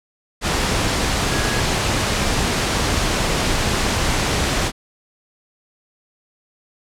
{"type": "tone in noise", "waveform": "sine", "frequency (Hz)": 1661.2, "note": "G#6", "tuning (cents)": 0, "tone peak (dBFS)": -29, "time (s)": [1.29, 1.64], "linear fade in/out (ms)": 50, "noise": "pink", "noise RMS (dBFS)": -19, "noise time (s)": [0.41, 4.72], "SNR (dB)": -13, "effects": ["low-pass 8000 Hz 12 dB/octave"]}